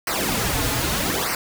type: noise with flanger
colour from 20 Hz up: pink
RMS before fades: -23 dBFS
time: 0.07-1.35 s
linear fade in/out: 2 ms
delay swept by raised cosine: 0.28 to 5.38 ms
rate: 0.81 Hz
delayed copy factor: -0.85
effects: none